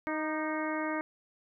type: harmonic tone with a mistuned harmonic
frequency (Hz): 311.1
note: D#4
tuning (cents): 0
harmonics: 1 / 2 / 3 / 4 / 5 / 6 / 7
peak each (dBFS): -34 / -37 / -39 / -40 / -41 / -42 / -42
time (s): 0.07-1.01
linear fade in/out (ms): 0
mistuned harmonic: 4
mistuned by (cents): -33
effects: none